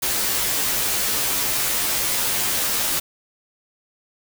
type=noise with comb filter; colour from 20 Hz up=white; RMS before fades=-22 dBFS; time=0.02-3 s; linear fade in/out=10 ms; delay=12 ms; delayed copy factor=-0.95; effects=none